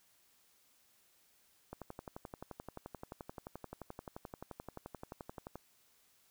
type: click train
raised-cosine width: 1 ms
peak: -30 dBFS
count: 45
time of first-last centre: 1.73-5.556 s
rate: 11.5 Hz
effects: white hiss -70 dBFS RMS until 6.3 s